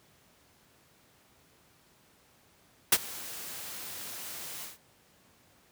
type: noise with ADSR envelope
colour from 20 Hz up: white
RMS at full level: -19 dBFS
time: 2.92-4.78 s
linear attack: 5 ms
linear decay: 47 ms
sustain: -22 dB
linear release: 150 ms
effects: pink hiss -63 dBFS RMS until 5.71 s + high-pass 80 Hz 12 dB/octave